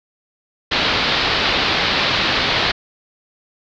white low-pass noise, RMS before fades -18 dBFS, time 0.71-2.72 s, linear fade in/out 10 ms, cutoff 4500 Hz, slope 48 dB/octave, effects none

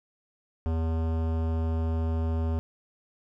sine tone with hard clipping, 81.2 Hz, E2, 26 cents flat, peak -27 dBFS, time 0.66-2.59 s, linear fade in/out 0 ms, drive 18 dB, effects none

